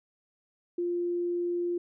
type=tone; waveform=sine; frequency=349.2 Hz; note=F4; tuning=in tune; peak=-27 dBFS; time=0.78-1.78 s; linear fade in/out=5 ms; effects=none